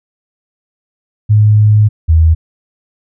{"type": "tone pair in turn", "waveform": "sine", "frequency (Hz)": [106.2, 80.54], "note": ["G#2", "E2"], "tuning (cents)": [39, -40], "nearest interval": "perfect fourth", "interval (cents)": 479, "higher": "first", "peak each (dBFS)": -4, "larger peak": "neither", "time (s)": [[1.29, 1.89], [2.08, 2.35]], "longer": "first", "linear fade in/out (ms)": 20, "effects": []}